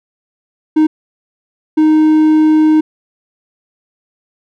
triangle tone bursts at uneven times, 310.5 Hz, D#4, 3 cents flat, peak -4 dBFS, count 2, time 0.76-0.87 / 1.77-2.81 s, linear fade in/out 10 ms, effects none

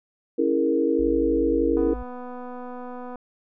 sine chord, A# half-diminished seventh, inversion first, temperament equal, 277.2 / 329.6 / 415.3 / 466.2 Hz, C#4 / E4 / G#4 / A#4, 0 / 0 / 0 / 0 cents, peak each -25 / -23 / -28 / -23 dBFS, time 0.38-1.94 s, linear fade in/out 10 ms
sine tone, 53.6 Hz, A1, 45 cents flat, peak -31 dBFS, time 0.99-2.03 s, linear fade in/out 5 ms
click train, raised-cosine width 1 ms, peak -25 dBFS, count 345, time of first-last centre 1.77-3.157 s, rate 248 Hz
effects none

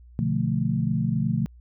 sine chord, B half-diminished seventh, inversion none, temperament equal, 123.47 / 146.83 / 174.61 / 220 Hz, B2 / D3 / F3 / A3, 0 / 0 / 0 / 0 cents, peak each -27 dBFS, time 0.19-1.46 s, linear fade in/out 0 ms, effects added 60 Hz sine -46 dBFS peak until 1.6 s

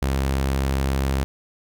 sawtooth tone, 67.4 Hz, C#2, 48 cents flat, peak -16 dBFS, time 0.02-1.24 s, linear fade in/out 0 ms, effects none

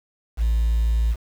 sine tone, 56.2 Hz, A1, 37 cents sharp, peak -15 dBFS, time 0.37-1.16 s, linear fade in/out 50 ms, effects tanh soft clip ceiling -15 dBFS + 7-bit

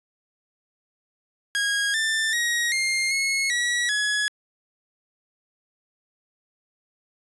sawtooth tone with pitch steps, 1640 / 1780 / 1892 / 2118 / 2176 / 1928 / 1686 Hz, G#6 / A6 / A#6 / C7 / C#7 / B6 / G#6, -22 / +20 / +25 / +21 / -33 / -42 / +26 cents, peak -18 dBFS, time 1.55-4.28 s, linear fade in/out 0 ms, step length 390 ms, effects resampled to 24000 Hz

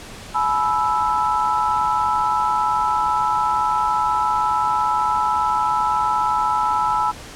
sine chord, E major, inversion first, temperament equal with one note detuned, 850 / 987.8 / 1318.5 Hz, G#5 / B5 / E6, +40 / 0 / 0 cents, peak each -21 dBFS, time 0.34-7.12 s, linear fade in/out 20 ms, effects pink hiss -37 dBFS RMS until 7.35 s + low-pass 9000 Hz 12 dB/octave

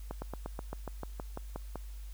slowing click train, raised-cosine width 1 ms, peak -24 dBFS, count 12, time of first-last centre 0.11-1.757 s, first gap 110 ms, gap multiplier 1.06, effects added 50 Hz sine -41 dBFS peak until 2.13 s + white hiss -60 dBFS RMS until 2.13 s

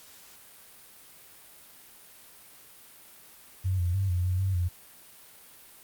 sine tone with pitch steps, 93.5 / 87.7 / 97 / 89 / 91.3 / 95.6 / 88.1 Hz, F#2 / F2 / G2 / F2 / F#2 / G2 / F2, +19 / +8 / -18 / +33 / -23 / -43 / +16 cents, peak -24 dBFS, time 3.64-4.69 s, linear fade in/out 20 ms, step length 150 ms, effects white hiss -52 dBFS RMS until 5.83 s + Opus 48 kbps

